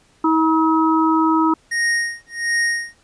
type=harmonic tone; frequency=319.9 Hz; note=D#4; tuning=48 cents sharp; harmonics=1 / 3 / 4; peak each=-15 / -19 / -20 dBFS; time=0.24-1.54 s; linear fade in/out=5 ms
type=tone with tremolo; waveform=square; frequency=1864.7 Hz; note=A#6; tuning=in tune; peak=-16 dBFS; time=1.71-2.98 s; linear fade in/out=10 ms; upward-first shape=sine; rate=1.4 Hz; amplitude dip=100%
effects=pink hiss -56 dBFS RMS until 3.03 s + resampled to 22050 Hz